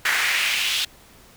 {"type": "noise with high-pass filter sweep", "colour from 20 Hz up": "brown", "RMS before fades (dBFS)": -22, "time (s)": [0.05, 0.85], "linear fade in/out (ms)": 5, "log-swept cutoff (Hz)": [1700, 3300], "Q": 2.6, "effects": ["pink hiss -50 dBFS RMS until 1.36 s"]}